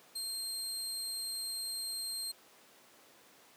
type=tone; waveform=25% pulse; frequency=4190 Hz; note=C8; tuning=2 cents sharp; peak=-32 dBFS; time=0.15-2.32 s; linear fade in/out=10 ms; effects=pink hiss -60 dBFS RMS until 3.56 s + high-pass 300 Hz 12 dB/octave